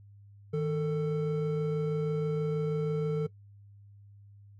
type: tone pair together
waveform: triangle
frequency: 156.88 / 444.4 Hz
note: D#3 / A4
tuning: +15 / +17 cents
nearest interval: octave + tritone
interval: 1802 cents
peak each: -28 dBFS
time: 0.53-3.27 s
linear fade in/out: 10 ms
effects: noise-tail reverb RT60 0.1 s tail -19 dB re dry + added 101 Hz sine -51 dBFS peak until 4.59 s